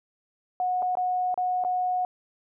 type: tone with dropouts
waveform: sine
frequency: 730 Hz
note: F#5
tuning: 24 cents flat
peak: -23 dBFS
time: 0.6-2.05 s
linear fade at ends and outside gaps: 1 ms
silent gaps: 0.822-0.826 / 0.953-0.971 / 1.343-1.376 / 1.639-1.648 s
effects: none